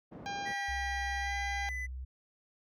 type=band-pass noise; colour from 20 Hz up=pink; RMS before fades=-48 dBFS; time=0.11-0.54 s; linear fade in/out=20 ms; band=110 to 710 Hz; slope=12 dB/octave
type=harmonic tone; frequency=802 Hz; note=G5; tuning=39 cents sharp; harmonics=1 / 2 / 3 / 4 / 5 / 6 / 7 / 8; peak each=-37 / -43 / -47 / -49 / -51 / -53 / -54 / -55 dBFS; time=0.26-1.69 s; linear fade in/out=0 ms
type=tone with pitch glide; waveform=triangle; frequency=1937 to 2003 Hz; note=B6 to B6; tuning=-34 to +24 cents; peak=-35 dBFS; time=0.45-1.87 s; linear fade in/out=20 ms; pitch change=+58 cents; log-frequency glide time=1.2-1.33 s
type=tone with vibrato; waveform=sine; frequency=64.2 Hz; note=C2; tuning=32 cents flat; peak=-38 dBFS; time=0.68-2.05 s; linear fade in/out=10 ms; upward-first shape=sine; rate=2.3 Hz; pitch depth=14 cents each way
effects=none